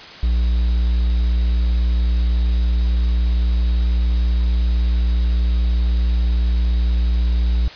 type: tone with quantisation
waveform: triangle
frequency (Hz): 59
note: A#1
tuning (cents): +22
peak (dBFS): -12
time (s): 0.23-7.68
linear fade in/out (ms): 0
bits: 7
effects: white hiss -37 dBFS RMS until 7.75 s + resampled to 11025 Hz